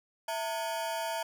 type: ring-modulated tone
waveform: 40% pulse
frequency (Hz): 784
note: G5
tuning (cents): 0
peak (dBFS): -28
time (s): 0.28-1.23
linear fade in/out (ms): 5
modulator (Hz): 125
effects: none